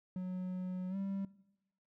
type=tone with pitch glide; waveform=triangle; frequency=183.5 to 195.54 Hz; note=F#3 to G3; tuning=-14 to -4 cents; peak=-34 dBFS; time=0.16-1.25 s; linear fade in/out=2 ms; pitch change=+110 cents; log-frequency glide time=0.89-0.96 s; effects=noise-tail reverb RT60 0.9 s tail -19 dB re dry